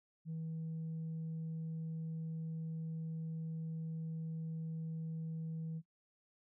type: tone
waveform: sine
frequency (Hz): 161.3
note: E3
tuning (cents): -37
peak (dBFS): -37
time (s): 0.25-5.82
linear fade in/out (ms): 50
effects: noise-tail reverb RT60 0.1 s tail -18 dB re dry + tanh soft clip ceiling -37 dBFS